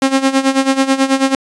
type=tone with tremolo; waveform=sawtooth; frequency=268.6 Hz; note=C4; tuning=46 cents sharp; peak=-4 dBFS; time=0.02-1.35 s; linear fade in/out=2 ms; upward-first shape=sine; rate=9.2 Hz; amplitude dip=80%; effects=resampled to 22050 Hz